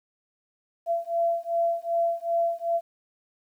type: beating tone pair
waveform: sine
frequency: 676 / 678.6 Hz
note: E5 / F5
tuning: +43 / -50 cents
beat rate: 2.6 Hz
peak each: -26 / -26 dBFS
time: 0.86-2.81 s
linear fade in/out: 50 ms
effects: 10-bit